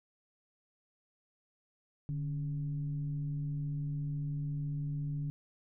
sine tone with frequency modulation, 147 Hz, D3, 2 cents sharp, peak -33 dBFS, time 2.09-5.3 s, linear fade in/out 0 ms, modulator 130 Hz, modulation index 0.38, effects none

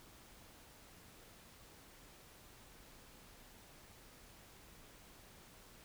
silence, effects pink hiss -60 dBFS RMS until 5.84 s

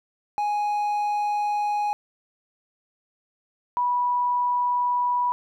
triangle / sine tone pair in turn, 830.6 / 979 Hz, G#5 / B5, 0 / -15 cents, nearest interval minor third, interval 285 cents, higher second, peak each -20 dBFS, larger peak neither, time 0.38-1.93 / 3.77-5.32 s, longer neither, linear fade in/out 0 ms, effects none

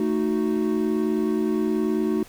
triangle chord, D# diminished, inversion second, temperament equal with one note detuned, 221.3 / 311.1 / 370 Hz, A3 / D#4 / F#4, +10 / 0 / 0 cents, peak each -23 dBFS, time 0-2.23 s, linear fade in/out 2 ms, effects pink hiss -48 dBFS RMS until 2.28 s

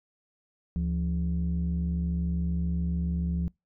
sine tone pair together, 73.2 / 172.4 Hz, D2 / F3, -5 / -22 cents, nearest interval octave + minor third, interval 1483 cents, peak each -27 / -27 dBFS, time 0.76-3.48 s, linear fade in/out 0 ms, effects noise-tail reverb RT60 0.2 s tail -26 dB re dry + tanh soft clip ceiling -21 dBFS

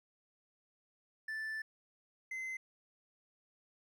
triangle tone pair in turn, 1760 / 2059 Hz, A6 / C7, 0 / -28 cents, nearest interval minor third, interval 272 cents, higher second, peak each -36 / -37 dBFS, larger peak first, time 1.28-1.62 / 2.31-2.57 s, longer first, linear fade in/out 5 ms, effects none

